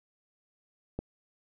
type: click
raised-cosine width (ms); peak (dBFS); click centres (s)
2; -20; 0.99
effects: none